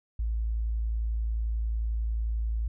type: tone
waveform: sine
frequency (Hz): 55.6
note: A1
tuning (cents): +19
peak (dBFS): -26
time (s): 0.19-2.68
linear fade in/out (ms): 5
effects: none